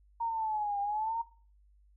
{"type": "linear two-way sweep", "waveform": "sine", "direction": "down then up", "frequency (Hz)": [932.3, 800, 932.3], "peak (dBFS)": -30, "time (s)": [0.2, 1.22], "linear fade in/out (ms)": 10, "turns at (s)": 0.8, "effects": ["noise-tail reverb RT60 0.4 s tail -17 dB re dry", "added 50 Hz sine -60 dBFS peak until 1.96 s"]}